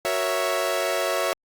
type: chord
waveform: sawtooth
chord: F# dominant seventh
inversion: none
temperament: equal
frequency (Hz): 370 / 466.2 / 554.4 / 659.3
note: F#4 / A#4 / C#5 / E5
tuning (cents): 0 / 0 / 0 / 0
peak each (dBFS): -27 / -28 / -23 / -22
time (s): 0.05-1.33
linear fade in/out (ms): 0
effects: Opus 48 kbps